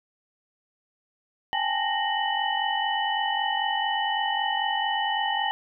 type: tone cluster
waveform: sine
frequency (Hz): 790 / 835 / 879 / 1859 / 2983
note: G5 / G#5 / A5 / A#6 / F#7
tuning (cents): +13 / +9 / -2 / -5 / +13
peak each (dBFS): -30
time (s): 1.53-5.51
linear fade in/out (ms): 0
effects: none